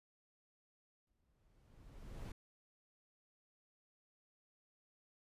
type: noise with exponential growth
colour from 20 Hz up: brown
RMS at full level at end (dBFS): -44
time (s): 1.07-2.32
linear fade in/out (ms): 5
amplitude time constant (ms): 270
effects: resampled to 32000 Hz